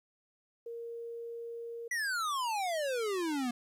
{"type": "tone", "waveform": "sine", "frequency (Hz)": 466.2, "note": "A#4", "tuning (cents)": 0, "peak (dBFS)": -39, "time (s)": [0.66, 1.88], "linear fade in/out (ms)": 5}
{"type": "exponential sweep", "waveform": "square", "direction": "down", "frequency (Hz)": [1992, 235.6], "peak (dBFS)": -32, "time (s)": [1.91, 3.51], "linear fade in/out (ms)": 5}
{"effects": ["low-pass 12000 Hz 12 dB/octave", "12-bit"]}